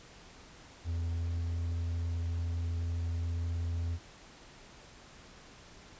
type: tone with pitch glide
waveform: triangle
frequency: 84.1 to 84.59 Hz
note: E2 to E2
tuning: +35 to +45 cents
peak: -29 dBFS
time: 0.84-3.99 s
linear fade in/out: 50 ms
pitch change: +10 cents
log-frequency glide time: 1.13-1.26 s
effects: pink hiss -54 dBFS RMS until 5.99 s + resampled to 16000 Hz